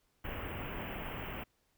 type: band-stop noise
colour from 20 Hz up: pink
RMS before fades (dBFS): -41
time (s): 0.24-1.44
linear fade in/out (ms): 10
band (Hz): 3100 to 15000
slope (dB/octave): 96
effects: pink hiss -75 dBFS RMS until 1.77 s